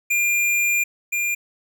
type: tone pair in turn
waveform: square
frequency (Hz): 2400 / 2400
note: D7 / D7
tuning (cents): +37 / +37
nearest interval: unison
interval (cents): 0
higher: neither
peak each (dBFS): -18 / -21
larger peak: first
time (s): 0.1-0.84 / 1.12-1.35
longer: first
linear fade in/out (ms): 10
effects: none